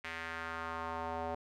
square tone with band-pass filter sweep, 82.41 Hz, E2, in tune, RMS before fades -40 dBFS, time 0.04-1.35 s, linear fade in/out 5 ms, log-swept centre 2100 to 700 Hz, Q 2.2, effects none

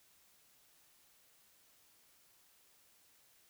silence, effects white hiss -68 dBFS RMS until 3.49 s

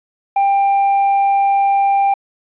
triangle tone, 793 Hz, G5, 20 cents sharp, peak -9 dBFS, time 0.36-2.14 s, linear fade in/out 5 ms, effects resampled to 8000 Hz + 8-bit

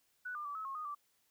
sine tone with pitch steps, 1482 / 1198 / 1154 / 1290 / 1085 / 1237 / 1165 Hz, F#6 / D6 / D6 / E6 / C#6 / D#6 / D6, +2 / +34 / -31 / -38 / -37 / -10 / -14 cents, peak -39 dBFS, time 0.25-0.95 s, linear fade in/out 10 ms, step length 100 ms, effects white hiss -75 dBFS RMS until 1.3 s

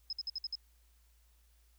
sine tone bursts, 5120 Hz, D#8, 49 cents sharp, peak -35 dBFS, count 6, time 0.1-0.554 s, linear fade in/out 2 ms, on 29 ms, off 56 ms, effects added 57 Hz sine -64 dBFS peak until 1.78 s + white hiss -73 dBFS RMS until 1.78 s

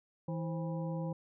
harmonic tone with a mistuned harmonic, 162.9 Hz, E3, 20 cents flat, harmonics 1 / 2 / 3 / 5 / 6, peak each -35 / -45 / -42 / -49 / -51 dBFS, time 0.28-1.13 s, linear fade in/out 5 ms, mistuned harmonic 3, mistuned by +120 cents, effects none

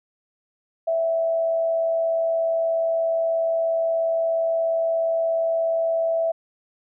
sine tone with frequency modulation, 659.3 Hz, E5, in tune, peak -19 dBFS, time 0.87-6.32 s, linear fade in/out 10 ms, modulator 96.9 Hz, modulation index 0.22, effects none

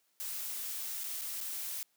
blue noise with dropouts, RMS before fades -39 dBFS, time 0.2-1.83 s, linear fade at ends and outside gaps 0 ms, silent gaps 1.036-1.041 / 1.212-1.217 / 1.405-1.411 s, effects white hiss -74 dBFS RMS until 1.96 s + high-pass 200 Hz 12 dB/octave

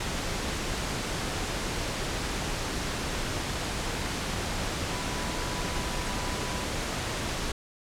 sine tone in noise, 987.8 Hz, B5, in tune, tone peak -41 dBFS, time 4.91-6.64 s, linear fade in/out 5 ms, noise pink, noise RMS -31 dBFS, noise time 0-7.52 s, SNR -13 dB, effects low-pass 8000 Hz 12 dB/octave

